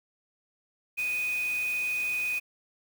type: tone in noise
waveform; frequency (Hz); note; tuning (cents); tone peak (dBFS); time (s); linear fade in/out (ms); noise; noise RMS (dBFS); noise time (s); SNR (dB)
sine; 2489; D#7; 0; -27; 0.97-2.4; 20; white; -43; 0.97-2.4; +13
effects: none